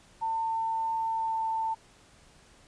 sine tone with pitch glide, 899 to 892.8 Hz, A5 to A5, +37 to +25 cents, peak -27 dBFS, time 0.21-1.75 s, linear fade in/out 20 ms, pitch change -12 cents, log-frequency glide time 1.13-1.41 s, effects pink hiss -58 dBFS RMS until 2.67 s + resampled to 22050 Hz

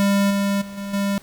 square tone with level steps, 199.5 Hz, G3, 31 cents sharp, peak -16 / -19 / -33 / -28 / -20 dBFS, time 0-1.18 s, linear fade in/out 0 ms, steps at 0.3 / 0.61 / 0.77 / 0.93 s, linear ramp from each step 10 ms, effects pink hiss -48 dBFS RMS until 1.22 s

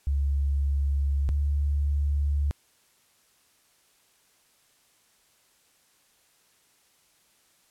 sine tone pair in turn, 70 / 71.88 Hz, C#2 / D2, +18 / -37 cents, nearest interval unison, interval 45 cents, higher second, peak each -22 dBFS, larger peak neither, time 0.07-1.29 / 1.29-2.51 s, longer neither, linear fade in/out 0 ms, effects white hiss -64 dBFS RMS until 7.7 s + low-pass 12000 Hz 12 dB/octave

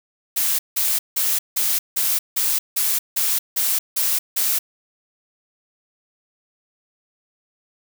blue noise bursts, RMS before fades -20 dBFS, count 11, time 0.36-4.59 s, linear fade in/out 10 ms, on 230 ms, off 170 ms, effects none

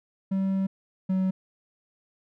triangle tone pair in turn, 192.5 / 188.21 Hz, G3 / F#3, -31 / +30 cents, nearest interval unison, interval 39 cents, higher first, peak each -21 / -20 dBFS, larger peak second, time 0.31-0.67 / 1.09-1.31 s, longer first, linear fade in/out 10 ms, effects none

